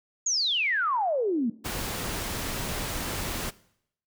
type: exponential sweep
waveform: sine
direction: down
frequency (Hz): 6890 to 216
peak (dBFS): -23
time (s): 0.26-1.5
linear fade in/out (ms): 5
type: noise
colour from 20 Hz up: pink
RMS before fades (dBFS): -32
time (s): 1.64-3.51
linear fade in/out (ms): 20
effects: noise-tail reverb RT60 0.7 s tail -20 dB re dry